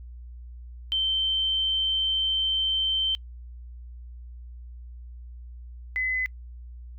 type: tone pair in turn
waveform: sine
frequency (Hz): 3107 / 2024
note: G7 / B6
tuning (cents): -16 / +42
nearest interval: perfect fifth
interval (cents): 742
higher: first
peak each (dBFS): -22 / -24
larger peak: first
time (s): 0.92-3.15 / 5.96-6.26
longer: first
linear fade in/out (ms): 0
effects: noise-tail reverb RT60 0.1 s tail -25 dB re dry + added 60 Hz sine -39 dBFS peak until 6.98 s